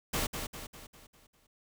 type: noise with echo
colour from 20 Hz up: pink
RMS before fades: -31 dBFS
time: 0.13-0.27 s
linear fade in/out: 10 ms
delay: 200 ms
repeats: 6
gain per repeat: -6 dB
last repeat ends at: 1.47 s
effects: none